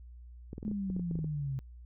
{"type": "clicks", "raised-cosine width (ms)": 3, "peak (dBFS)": -27, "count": 12, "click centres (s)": [0.531, 0.581, 0.629, 0.68, 0.714, 0.901, 0.965, 0.996, 1.112, 1.155, 1.19, 1.244]}
{"type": "exponential sweep", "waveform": "sine", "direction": "down", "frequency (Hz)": [215, 130.5], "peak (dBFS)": -32, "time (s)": [0.65, 1.59], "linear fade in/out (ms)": 0}
{"effects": ["added 60 Hz sine -47 dBFS peak until 1.85 s"]}